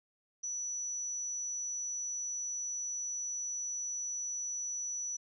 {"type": "tone", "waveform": "sine", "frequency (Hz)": 5920, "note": "F#8", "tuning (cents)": 0, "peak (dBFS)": -35, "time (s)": [0.43, 5.17], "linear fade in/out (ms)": 10, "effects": []}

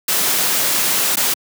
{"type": "noise with dropouts", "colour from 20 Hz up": "white", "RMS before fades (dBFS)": -17, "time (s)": [0.08, 1.34], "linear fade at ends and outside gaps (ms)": 5, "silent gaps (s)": [1.157, 1.169], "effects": ["high-pass 150 Hz 12 dB/octave"]}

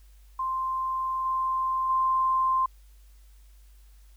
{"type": "tone with level steps", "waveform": "sine", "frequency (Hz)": 1046.5, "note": "C6", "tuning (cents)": 0, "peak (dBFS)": [-26, -24, -21], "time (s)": [0.39, 2.66], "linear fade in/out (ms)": 5, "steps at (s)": [1.25, 1.89], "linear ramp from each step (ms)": 10, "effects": ["added 50 Hz sine -50 dBFS peak until 4.16 s", "white hiss -65 dBFS RMS until 4.16 s"]}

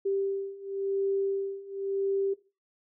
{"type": "beating tone pair", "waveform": "sine", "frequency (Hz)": [392, 392.94], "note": ["G4", "G4"], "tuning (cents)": [0, 4], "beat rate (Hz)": 0.94, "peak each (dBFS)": [-32, -30], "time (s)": [0.05, 2.34], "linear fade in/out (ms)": 10, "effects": ["noise-tail reverb RT60 0.3 s tail -17 dB re dry"]}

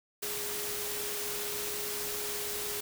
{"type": "tone in noise", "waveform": "sine", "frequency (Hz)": 415.3, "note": "G#4", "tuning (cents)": 0, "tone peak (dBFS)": -41, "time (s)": [0.22, 2.81], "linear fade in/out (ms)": 10, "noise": "white", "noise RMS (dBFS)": -36, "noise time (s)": [0.22, 2.81], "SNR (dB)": -8, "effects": []}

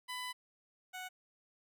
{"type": "tone pair in turn", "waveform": "15% pulse", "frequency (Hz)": [999, 739.2], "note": ["B5", "F#5"], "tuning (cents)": [20, -2], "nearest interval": "perfect fourth", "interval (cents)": 522, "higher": "first", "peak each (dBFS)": [-33, -36], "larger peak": "first", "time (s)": [[0.08, 0.33], [0.93, 1.09]], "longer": "first", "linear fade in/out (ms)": 20, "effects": []}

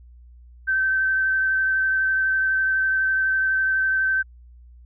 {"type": "tone with vibrato", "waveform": "sine", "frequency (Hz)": 1546, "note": "G6", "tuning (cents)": -24, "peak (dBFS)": -18, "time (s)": [0.67, 4.23], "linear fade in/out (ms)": 20, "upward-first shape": "sine", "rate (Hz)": 12, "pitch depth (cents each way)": 12, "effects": ["added 60 Hz sine -44 dBFS peak until 4.85 s"]}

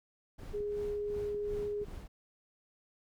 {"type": "noise with tremolo", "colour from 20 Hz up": "brown", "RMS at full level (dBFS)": -43, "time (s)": [0.38, 2.08], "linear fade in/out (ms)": 10, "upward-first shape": "sine", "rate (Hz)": 2.7, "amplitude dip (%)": 80}
{"type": "clicks", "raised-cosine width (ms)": 3, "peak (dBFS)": -36, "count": 9, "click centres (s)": [0.433, 0.605, 1.102, 1.346, 1.536, 1.591, 1.629, 1.816, 1.884]}
{"type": "tone", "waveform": "sine", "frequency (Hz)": 413.5, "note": "G#4", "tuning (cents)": -8, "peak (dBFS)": -33, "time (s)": [0.53, 1.85], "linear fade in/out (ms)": 20}
{"effects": []}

